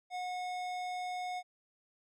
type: tone with tanh clipping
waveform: sine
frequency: 727 Hz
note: F#5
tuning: 31 cents flat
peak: -38 dBFS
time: 0.1-1.43 s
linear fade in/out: 50 ms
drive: 17 dB
effects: none